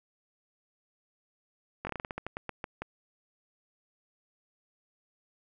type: slowing click train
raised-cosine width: 0.5 ms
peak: -20 dBFS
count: 14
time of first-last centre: 1.85-2.82 s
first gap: 20 ms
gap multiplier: 1.2
effects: none